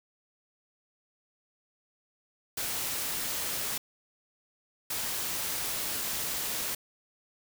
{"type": "noise bursts at uneven times", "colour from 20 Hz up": "white", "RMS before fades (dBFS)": -33, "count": 2, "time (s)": [[2.57, 3.78], [4.9, 6.75]], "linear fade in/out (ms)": 5, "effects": []}